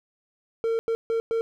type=tone bursts at uneven times; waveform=triangle; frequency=455.4 Hz; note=A#4; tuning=40 cents flat; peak=-20 dBFS; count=4; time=0.64-0.79 / 0.88-0.95 / 1.1-1.2 / 1.31-1.41 s; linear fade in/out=0 ms; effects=none